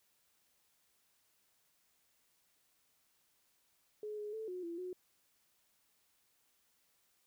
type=tone with pitch steps; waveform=sine; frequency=423.4 / 418.6 / 440.3 / 363.8 / 339 / 364.6 Hz; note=G#4 / G#4 / A4 / F#4 / E4 / F#4; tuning=+33 / +14 / +1 / -29 / +49 / -25 cents; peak=-40 dBFS; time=4.03-4.93 s; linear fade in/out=2 ms; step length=150 ms; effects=white hiss -75 dBFS RMS until 7.26 s